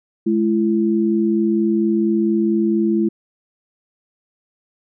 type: tone pair together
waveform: sine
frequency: 212.3 / 336.6 Hz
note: G#3 / E4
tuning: +38 / +36 cents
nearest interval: minor sixth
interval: 798 cents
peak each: -17 dBFS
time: 0.26-3.09 s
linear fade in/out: 10 ms
effects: none